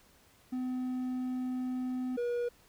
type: tone pair in turn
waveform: triangle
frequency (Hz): 253.8 / 480.8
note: B3 / B4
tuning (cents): +47 / -46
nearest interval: major seventh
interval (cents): 1107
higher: second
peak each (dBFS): -30 / -28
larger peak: second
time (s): 0.52-2.17 / 2.17-2.49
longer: first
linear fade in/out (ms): 10
effects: pink hiss -63 dBFS RMS until 2.68 s